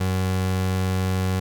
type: tone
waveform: 30% pulse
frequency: 93.5 Hz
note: F#2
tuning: 19 cents sharp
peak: -18 dBFS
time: 0-1.4 s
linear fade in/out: 10 ms
effects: none